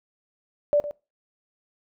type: tone with echo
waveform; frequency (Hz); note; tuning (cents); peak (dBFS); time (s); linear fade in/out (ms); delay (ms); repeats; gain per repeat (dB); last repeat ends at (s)
sine; 585; D5; -7; -16; 0.73-0.8; 0; 110; 1; -13; 0.91
effects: noise-tail reverb RT60 0.3 s tail -23 dB re dry